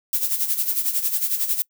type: noise with tremolo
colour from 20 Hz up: violet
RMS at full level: -20 dBFS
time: 0.13-1.62 s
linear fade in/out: 0 ms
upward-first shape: sine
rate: 11 Hz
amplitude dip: 70%
effects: noise-tail reverb RT60 0.1 s tail -25 dB re dry